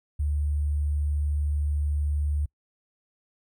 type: tone with sample-and-hold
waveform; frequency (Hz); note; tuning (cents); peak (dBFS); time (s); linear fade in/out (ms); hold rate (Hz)
sine; 73.42; D2; 0; -23; 0.19-2.46; 10; 8820
effects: noise-tail reverb RT60 0.1 s tail -26 dB re dry